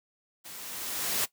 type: noise with level ramp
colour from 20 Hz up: white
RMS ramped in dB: -45 to -27 dBFS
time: 0.44-1.26 s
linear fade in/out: 20 ms
effects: noise-tail reverb RT60 0.1 s tail -17 dB re dry + high-pass 100 Hz 12 dB/octave